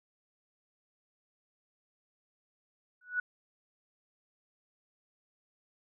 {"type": "tone with exponential growth", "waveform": "sine", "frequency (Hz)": 1473, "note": "F#6", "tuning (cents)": -8, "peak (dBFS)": -25, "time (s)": [3.01, 3.2], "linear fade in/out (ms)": 5, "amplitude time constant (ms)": 40, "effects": []}